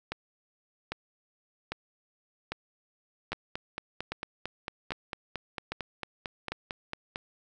two click trains, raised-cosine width 0.3 ms, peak -18 / -17 dBFS, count 18 / 9, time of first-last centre 3.33-7.159 / 0.12-6.52 s, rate 4.44 / 1.25 Hz, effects none

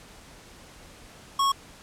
square tone, 1100 Hz, C#6, 14 cents flat, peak -21 dBFS, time 1.39-1.52 s, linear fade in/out 5 ms, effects pink hiss -49 dBFS RMS until 1.82 s + low-pass 10000 Hz 12 dB/octave

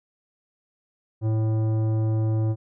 sine tone with tanh clipping, 110 Hz, A2, in tune, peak -22 dBFS, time 1.21-2.56 s, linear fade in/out 50 ms, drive 13 dB, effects none

